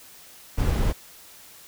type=noise; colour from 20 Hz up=brown; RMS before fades=-22 dBFS; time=0.57-0.93 s; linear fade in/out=20 ms; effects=white hiss -48 dBFS RMS until 1.67 s